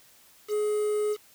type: tone with quantisation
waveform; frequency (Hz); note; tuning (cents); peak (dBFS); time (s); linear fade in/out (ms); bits
triangle; 421; G#4; +24; -22; 0.48-1.17; 50; 7
effects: white hiss -57 dBFS RMS until 1.34 s